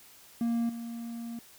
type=tone with level steps; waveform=triangle; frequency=233.1 Hz; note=A#3; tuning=in tune; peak=-24 / -34 dBFS; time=0.41-1.39 s; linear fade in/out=2 ms; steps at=0.69 s; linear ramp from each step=5 ms; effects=white hiss -55 dBFS RMS until 1.58 s